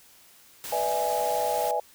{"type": "noise", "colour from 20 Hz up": "white", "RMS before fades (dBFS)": -37, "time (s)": [0.64, 1.71], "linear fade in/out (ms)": 0}
{"type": "chord", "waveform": "sine", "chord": "E dominant seventh", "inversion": "second", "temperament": "equal with one note detuned", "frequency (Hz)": [493.9, 596.2, 659.3, 830.6], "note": ["B4", "D5", "E5", "G#5"], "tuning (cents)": [0, 26, 0, 0], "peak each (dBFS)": [-31, -31, -30, -27], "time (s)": [0.72, 1.8], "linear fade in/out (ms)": 5}
{"effects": ["white hiss -55 dBFS RMS until 1.94 s"]}